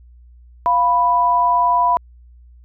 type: tone pair together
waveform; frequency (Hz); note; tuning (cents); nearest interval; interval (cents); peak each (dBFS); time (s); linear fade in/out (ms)
sine; 698.5 / 987.8; F5 / B5; 0 / 0; tritone; 600; -19 / -13; 0.66-1.97; 0
effects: added 60 Hz sine -42 dBFS peak until 2.64 s